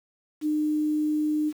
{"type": "tone", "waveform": "sine", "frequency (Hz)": 303.7, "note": "D#4", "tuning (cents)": -42, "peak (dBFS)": -22, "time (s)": [0.41, 1.53], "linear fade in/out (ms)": 50, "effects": ["8-bit"]}